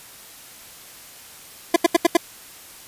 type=tone bursts; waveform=25% pulse; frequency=339.5 Hz; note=F4; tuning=49 cents flat; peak=-7 dBFS; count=5; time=1.74-2.17 s; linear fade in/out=5 ms; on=22 ms; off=80 ms; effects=white hiss -43 dBFS RMS until 2.87 s + resampled to 32000 Hz